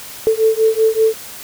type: beating tone pair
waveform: sine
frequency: 440 / 445.2 Hz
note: A4 / A4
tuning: 0 / +20 cents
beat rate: 5.2 Hz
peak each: -14 dBFS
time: 0.27-1.14 s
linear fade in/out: 0 ms
effects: white hiss -33 dBFS RMS until 1.43 s